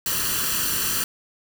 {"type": "noise with comb filter", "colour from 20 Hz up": "white", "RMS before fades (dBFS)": -24, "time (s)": [0.06, 1.04], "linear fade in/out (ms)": 2, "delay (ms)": 0.68, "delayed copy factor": 0.7, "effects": []}